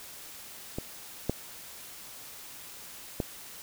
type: clicks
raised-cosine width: 2 ms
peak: -19 / -13 / -15 dBFS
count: 3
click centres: 0.785 / 1.296 / 3.202 s
effects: white hiss -46 dBFS RMS until 3.62 s